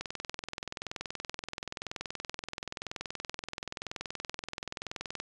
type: click train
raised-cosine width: 0.2 ms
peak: -19 dBFS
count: 110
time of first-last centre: 0.01-5.2 s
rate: 21 Hz
effects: resampled to 22050 Hz